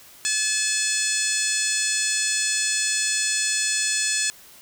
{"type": "harmonic tone", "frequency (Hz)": 860, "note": "A5", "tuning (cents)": -40, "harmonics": [2, 3, 4, 5, 6, 7, 8, 9, 10], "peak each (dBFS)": [-30, -30, -32, -30, -31, -33, -28, -29, -28], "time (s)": [0.25, 4.3], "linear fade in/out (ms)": 0, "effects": ["white hiss -48 dBFS RMS until 4.61 s"]}